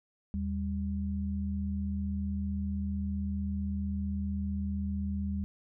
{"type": "tone pair together", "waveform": "sine", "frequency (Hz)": [78.93, 198.9], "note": ["D#2", "G3"], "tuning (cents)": [25, 25], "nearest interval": "octave + major third", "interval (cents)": 1600, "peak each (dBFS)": [-33, -33], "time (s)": [0.34, 5.44], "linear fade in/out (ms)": 0, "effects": []}